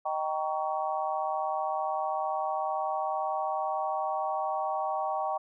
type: chord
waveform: sine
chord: Eb dominant seventh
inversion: none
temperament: just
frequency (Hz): 622.3 / 777.8 / 933.4 / 1120.1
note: Eb5 / G5 / Bb5 / Db6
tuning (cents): 0 / -14 / +2 / +18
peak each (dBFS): -34 / -31 / -36 / -35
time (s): 0.05-5.38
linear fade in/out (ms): 10
effects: none